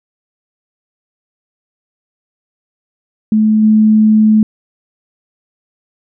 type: tone with level steps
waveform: sine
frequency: 216 Hz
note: A3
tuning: 32 cents flat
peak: -7 / -5 dBFS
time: 3.32-4.43 s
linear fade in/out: 2 ms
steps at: 3.62 s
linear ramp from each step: 20 ms
effects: none